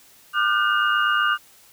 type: tone cluster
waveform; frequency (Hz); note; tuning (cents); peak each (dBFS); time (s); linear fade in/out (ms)
sine; 1198 / 1428 / 1536 / 2844; D6 / F6 / G6 / F7; +34 / +38 / -36 / +31; -21 / -23 / -23 / -27; 0.33-1.38; 50
effects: white hiss -52 dBFS RMS until 1.72 s